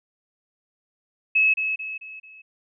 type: tone with echo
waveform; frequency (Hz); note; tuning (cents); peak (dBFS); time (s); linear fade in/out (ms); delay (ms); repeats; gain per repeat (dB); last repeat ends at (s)
sine; 2583; E7; -36; -15; 1.35-1.54; 10; 220; 4; -7; 2.42
effects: none